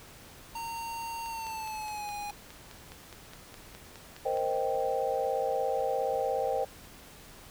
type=tone with pitch glide; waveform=square; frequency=920 to 824.4 Hz; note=A#5 to G#5; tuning=-23 to -13 cents; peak=-36 dBFS; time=0.55-2.31 s; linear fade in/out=5 ms; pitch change=-190 cents; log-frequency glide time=1.26-2.13 s
type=click train; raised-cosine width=0.2 ms; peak=-29 dBFS; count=16; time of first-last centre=1.26-4.372 s; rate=4.82 Hz
type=chord; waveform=sine; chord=C minor seventh; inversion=third; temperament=equal; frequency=466.2 / 523.3 / 622.3 / 784 Hz; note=Bb4 / C5 / Eb5 / G5; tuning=0 / 0 / 0 / 0 cents; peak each=-34 / -31 / -35 / -32 dBFS; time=4.25-6.65 s; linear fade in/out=10 ms
effects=pink hiss -51 dBFS RMS until 7.5 s